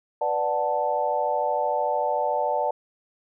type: chord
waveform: sine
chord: B minor seventh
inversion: none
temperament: equal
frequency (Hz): 493.9 / 587.3 / 740 / 880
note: B4 / D5 / F#5 / A5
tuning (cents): 0 / 0 / 0 / 0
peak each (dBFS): -30 / -26 / -28 / -26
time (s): 0.21-2.71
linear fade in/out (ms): 5
effects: none